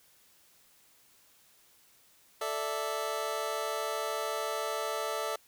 25% pulse chord, A suspended fourth, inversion none, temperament just, 440 / 586.7 / 660 Hz, A4 / D5 / E5, 0 / -2 / +2 cents, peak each -33 dBFS, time 2.41-5.36 s, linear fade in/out 5 ms, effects white hiss -63 dBFS RMS until 5.47 s

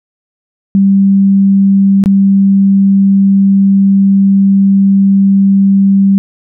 sine tone with dropouts, 196 Hz, G3, in tune, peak -4 dBFS, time 0.75-6.18 s, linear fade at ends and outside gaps 0 ms, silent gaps 2.039-2.059 s, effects none

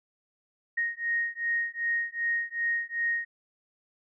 sine beating tone pair, 1864.7 / 1867.3 Hz, A#6 / A#6, 0 / +2 cents, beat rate 2.6 Hz, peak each -30 dBFS, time 0.77-3.25 s, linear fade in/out 10 ms, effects none

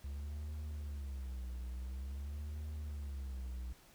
triangle tone with vibrato, 68.3 Hz, C#2, 25 cents flat, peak -38 dBFS, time 0.04-3.73 s, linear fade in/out 5 ms, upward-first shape sine, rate 0.48 Hz, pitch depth 180 cents each way, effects pink hiss -63 dBFS RMS until 3.94 s

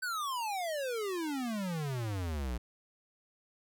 square exponential sweep, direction down, 1545 to 56.6 Hz, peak -34 dBFS, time 0.02-2.58 s, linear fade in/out 10 ms, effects none

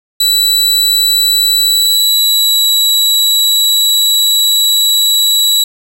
sawtooth tone with pitch glide, 3951 to 3908 Hz, B7 to B7, 0 to -19 cents, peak -5 dBFS, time 0.2-5.64 s, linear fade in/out 5 ms, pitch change -19 cents, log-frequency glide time 1.59-2.68 s, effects none

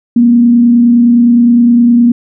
sine tone with frequency modulation, 238.2 Hz, A#3, 38 cents sharp, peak -3 dBFS, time 0.16-2.12 s, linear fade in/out 5 ms, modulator 29.7 Hz, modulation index 0.28, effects none

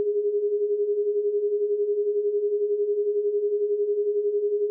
sine beating tone pair, 403.4 / 414.4 Hz, G4 / G#4, +50 / -4 cents, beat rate 11 Hz, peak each -29 / -22 dBFS, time 0-4.7 s, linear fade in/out 0 ms, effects none

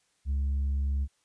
sine tone with tanh clipping, 69.3 Hz, C#2, in tune, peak -26 dBFS, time 0.25-1.08 s, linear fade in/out 50 ms, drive 2 dB, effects white hiss -71 dBFS RMS until 1.24 s + resampled to 22050 Hz

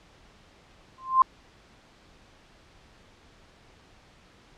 sine tone with exponential growth, 1046.5 Hz, C6, in tune, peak -11 dBFS, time 0.98-1.22 s, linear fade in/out 2 ms, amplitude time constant 52 ms, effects pink hiss -56 dBFS RMS until 4.57 s + low-pass 5000 Hz 12 dB/octave

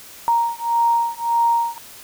sine beating tone pair, 932.3 / 934 Hz, A#5 / A#5, 0 / +3 cents, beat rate 1.7 Hz, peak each -19 dBFS, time 0.28-1.78 s, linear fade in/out 0 ms, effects white hiss -41 dBFS RMS until 2.03 s

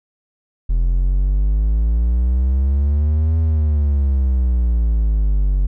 triangle exponential two-way sweep, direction up then down, 41.28 to 81.2 to 46.24 Hz, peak -11 dBFS, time 0.69-5.67 s, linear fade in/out 10 ms, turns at 3.38 s, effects none

